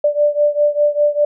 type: beating tone pair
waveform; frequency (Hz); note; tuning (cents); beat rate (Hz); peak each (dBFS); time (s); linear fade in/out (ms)
sine; 587.3 / 592.3; D5 / D5; 0 / +15; 5; -14 / -16; 0.04-1.25; 5
effects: none